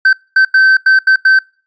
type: tone bursts at uneven times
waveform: triangle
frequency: 1545 Hz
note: G6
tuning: 26 cents flat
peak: -3 dBFS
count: 6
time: 0.05-0.13 / 0.36-0.45 / 0.54-0.77 / 0.86-0.99 / 1.07-1.16 / 1.25-1.39 s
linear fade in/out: 5 ms
effects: noise-tail reverb RT60 0.4 s tail -26 dB re dry + resampled to 16000 Hz